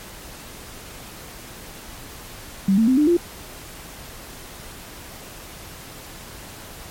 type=tone with pitch steps; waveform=sine; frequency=193.9 / 224 / 258.8 / 299 / 345.5 Hz; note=G3 / A3 / C4 / D4 / F4; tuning=-19 / +31 / -19 / +31 / -19 cents; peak=-13 dBFS; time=2.68-3.17 s; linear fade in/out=5 ms; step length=98 ms; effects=pink hiss -39 dBFS RMS until 6.9 s + MP3 64 kbps